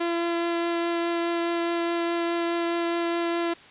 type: tone with vibrato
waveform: sawtooth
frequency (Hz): 340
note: F4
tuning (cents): -46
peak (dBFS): -20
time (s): 0-3.54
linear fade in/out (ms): 10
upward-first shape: triangle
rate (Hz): 4.8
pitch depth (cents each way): 9
effects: white hiss -49 dBFS RMS until 3.7 s + resampled to 8000 Hz